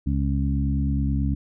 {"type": "harmonic tone with a mistuned harmonic", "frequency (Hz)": 69, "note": "C#2", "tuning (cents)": -7, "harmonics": [1, 2, 3, 4], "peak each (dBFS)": [-23, -26, -28, -29], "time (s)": [0.06, 1.35], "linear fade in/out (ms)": 10, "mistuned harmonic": 1, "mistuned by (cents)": 17, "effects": []}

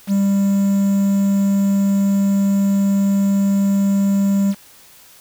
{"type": "tone with quantisation", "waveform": "triangle", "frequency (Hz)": 198, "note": "G3", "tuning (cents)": 18, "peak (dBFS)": -11, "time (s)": [0.07, 4.55], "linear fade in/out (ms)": 50, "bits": 6, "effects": ["white hiss -46 dBFS RMS until 5.2 s"]}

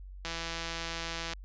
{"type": "click train", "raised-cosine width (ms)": 0.2, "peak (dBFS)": -19, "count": 181, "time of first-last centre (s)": [0.25, 1.334], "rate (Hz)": 166, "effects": ["added 47 Hz sine -43 dBFS peak until 1.44 s", "resampled to 16000 Hz"]}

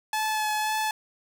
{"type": "tone with vibrato", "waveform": "sawtooth", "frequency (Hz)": 860, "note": "A5", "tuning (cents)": -40, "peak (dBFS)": -21, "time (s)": [0.13, 0.91], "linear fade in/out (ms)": 2, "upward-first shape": "sine", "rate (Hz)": 1.9, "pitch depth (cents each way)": 15, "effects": []}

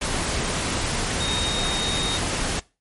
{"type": "tone in noise", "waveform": "sine", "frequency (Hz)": 3729, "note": "A#7", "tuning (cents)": 0, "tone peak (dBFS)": -25, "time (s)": [1.2, 2.18], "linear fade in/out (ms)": 10, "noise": "pink", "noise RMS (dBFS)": -25, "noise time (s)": [0.01, 2.6], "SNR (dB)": -3, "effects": ["noise-tail reverb RT60 0.3 s tail -22 dB re dry", "MP3 48 kbps"]}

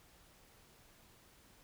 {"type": "silence", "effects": ["pink hiss -64 dBFS RMS until 1.63 s"]}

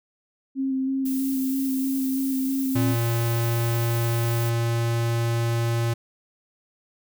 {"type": "tone with vibrato", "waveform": "sine", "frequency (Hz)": 266, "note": "C4", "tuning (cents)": 29, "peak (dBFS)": -22, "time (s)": [0.55, 2.96], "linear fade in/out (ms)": 50, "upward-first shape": "square", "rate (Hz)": 3.1, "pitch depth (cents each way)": 14}
{"type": "noise", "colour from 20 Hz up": "violet", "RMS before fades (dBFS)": -35, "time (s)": [1.05, 4.5], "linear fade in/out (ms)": 10}
{"type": "tone", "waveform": "square", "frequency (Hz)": 116.54, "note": "A#2", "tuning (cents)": 0, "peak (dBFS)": -22, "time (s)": [2.75, 5.94], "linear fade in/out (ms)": 10}
{"effects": []}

